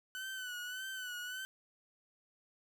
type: tone with vibrato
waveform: 30% pulse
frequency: 1500 Hz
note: F#6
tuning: 23 cents sharp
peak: -38 dBFS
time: 0.15-1.45 s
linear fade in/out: 0 ms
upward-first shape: sine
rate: 1.7 Hz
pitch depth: 58 cents each way
effects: none